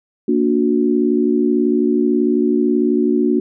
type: chord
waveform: sine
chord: Bb augmented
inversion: none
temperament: just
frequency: 233.1 / 291.4 / 364.2 Hz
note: Bb3 / D4 / F#4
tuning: 0 / -13 / -27 cents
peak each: -17 dBFS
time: 0.28-3.4 s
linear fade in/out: 5 ms
effects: none